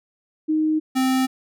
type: tone pair in turn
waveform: sine / square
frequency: 311.1 / 260.6 Hz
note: D#4 / C4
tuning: 0 / -7 cents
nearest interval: minor third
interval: 307 cents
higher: first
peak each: -17 / -18 dBFS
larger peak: first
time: 0.48-0.8 / 0.95-1.27 s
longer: neither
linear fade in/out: 20 ms
effects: none